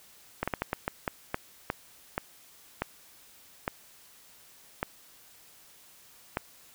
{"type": "slowing click train", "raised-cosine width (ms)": 0.5, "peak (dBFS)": -13, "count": 14, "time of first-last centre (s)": [0.43, 6.371], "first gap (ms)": 46, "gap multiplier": 1.34, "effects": ["white hiss -56 dBFS RMS until 6.74 s"]}